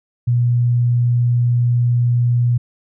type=tone; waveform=sine; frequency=120.9 Hz; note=B2; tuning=36 cents flat; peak=-12 dBFS; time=0.27-2.58 s; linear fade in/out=10 ms; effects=none